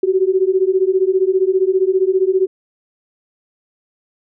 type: beating tone pair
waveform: sine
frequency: 370 / 385 Hz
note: F#4 / G4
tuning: 0 / -31 cents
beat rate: 15 Hz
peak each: -15 dBFS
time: 0.03-2.47 s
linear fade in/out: 5 ms
effects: none

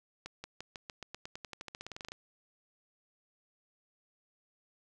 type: accelerating click train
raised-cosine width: 0.2 ms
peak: -25 dBFS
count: 22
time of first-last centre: 0.26-2.119 s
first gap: 180 ms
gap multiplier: 0.92
effects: none

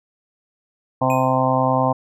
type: harmonic tone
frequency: 130 Hz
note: C3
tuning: 11 cents flat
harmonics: 1 / 2 / 4 / 5 / 6 / 7 / 8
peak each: -23 / -23 / -23 / -23 / -23 / -23 / -23 dBFS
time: 1.01-1.93 s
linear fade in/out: 10 ms
type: tone with exponential decay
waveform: square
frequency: 2489 Hz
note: D#7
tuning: in tune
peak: -26 dBFS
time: 1.1-1.42 s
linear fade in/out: 1 ms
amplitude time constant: 68 ms
effects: none

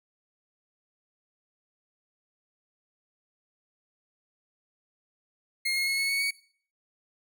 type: tone with pitch steps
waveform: 30% pulse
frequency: 2138 / 2158 / 2178 / 2198 / 2219 / 2239 Hz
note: C7 / C#7 / C#7 / C#7 / C#7 / C#7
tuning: +37 / -47 / -31 / -15 / +1 / +17 cents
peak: -23 dBFS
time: 5.65-6.31 s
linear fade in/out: 10 ms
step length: 110 ms
effects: noise-tail reverb RT60 0.5 s tail -19 dB re dry

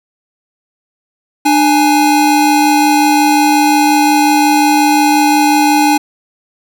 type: tone pair together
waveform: square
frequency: 299.2 / 832 Hz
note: D4 / G#5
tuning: +32 / +3 cents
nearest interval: octave + tritone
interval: 1771 cents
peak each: -11 dBFS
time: 1.45-5.98 s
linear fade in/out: 10 ms
effects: none

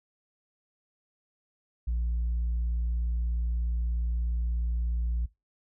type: tone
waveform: sine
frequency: 58.4 Hz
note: A#1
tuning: 4 cents sharp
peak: -24 dBFS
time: 1.87-5.26 s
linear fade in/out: 10 ms
effects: noise-tail reverb RT60 0.2 s tail -20 dB re dry + tanh soft clip ceiling -24 dBFS

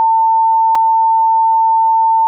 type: tone with dropouts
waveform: sine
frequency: 897 Hz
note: A5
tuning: 33 cents sharp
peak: -8 dBFS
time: 0-2.27 s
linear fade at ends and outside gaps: 0 ms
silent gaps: 0.75-0.754 s
effects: none

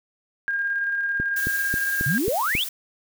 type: tone with tremolo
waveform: sine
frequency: 1614 Hz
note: G#6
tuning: 50 cents flat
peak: -21 dBFS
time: 0.48-2.18 s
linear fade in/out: 0 ms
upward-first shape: square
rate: 18 Hz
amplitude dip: 25%
type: click train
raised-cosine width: 3 ms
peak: -15 dBFS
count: 6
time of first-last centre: 1.2-2.551 s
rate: 3.7 Hz
type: noise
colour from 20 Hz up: blue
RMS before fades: -32 dBFS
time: 1.36-2.69 s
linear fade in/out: 5 ms
type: exponential sweep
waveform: sine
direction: up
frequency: 123.47 to 3708 Hz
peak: -21 dBFS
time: 2.06-2.64 s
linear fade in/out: 5 ms
effects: none

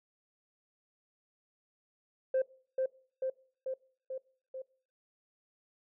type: tone with echo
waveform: sine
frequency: 523.3 Hz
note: C5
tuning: in tune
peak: -24 dBFS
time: 2.34-2.42 s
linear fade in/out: 5 ms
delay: 440 ms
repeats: 5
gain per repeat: -3 dB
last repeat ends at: 4.62 s
effects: noise-tail reverb RT60 0.5 s tail -23 dB re dry + tanh soft clip ceiling -24 dBFS

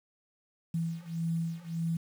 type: beating tone pair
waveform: sine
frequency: 164.81 / 166.51 Hz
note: E3 / E3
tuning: 0 / +18 cents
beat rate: 1.7 Hz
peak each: -34 / -33 dBFS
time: 0.74-1.97 s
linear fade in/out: 5 ms
effects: 9-bit

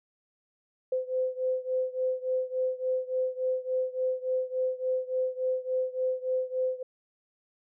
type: beating tone pair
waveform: sine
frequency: 512 / 515.5 Hz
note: C5 / C5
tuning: -38 / -26 cents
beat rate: 3.5 Hz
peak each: -29 / -31 dBFS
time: 0.92-6.83 s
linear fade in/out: 5 ms
effects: none

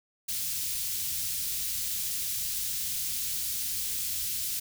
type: band-stop noise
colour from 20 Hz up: white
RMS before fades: -32 dBFS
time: 0.28-4.6 s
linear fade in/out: 10 ms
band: 120 to 3600 Hz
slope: 12 dB/octave
effects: none

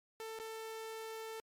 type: tone with dropouts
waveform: sawtooth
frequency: 444.5 Hz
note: A4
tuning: 18 cents sharp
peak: -39 dBFS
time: 0.2-1.4 s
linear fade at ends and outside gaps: 0 ms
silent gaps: 0.389-0.399 s
effects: MP3 64 kbps

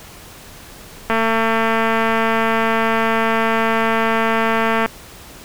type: click train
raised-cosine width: 0.5 ms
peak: -3 dBFS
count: 847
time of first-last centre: 1.1-4.86 s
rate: 225 Hz
effects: pink hiss -39 dBFS RMS until 5.44 s

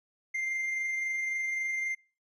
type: tone with amplitude modulation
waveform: triangle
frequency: 2098 Hz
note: C7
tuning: 4 cents sharp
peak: -27 dBFS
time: 0.34-1.95 s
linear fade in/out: 10 ms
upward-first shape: sine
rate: 23.7 Hz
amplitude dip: 25%
effects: noise-tail reverb RT60 0.4 s tail -25 dB re dry + resampled to 22050 Hz

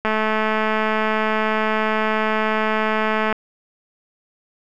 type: click train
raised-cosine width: 0.5 ms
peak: -6 dBFS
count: 712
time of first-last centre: 0.05-3.326 s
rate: 217 Hz
effects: none

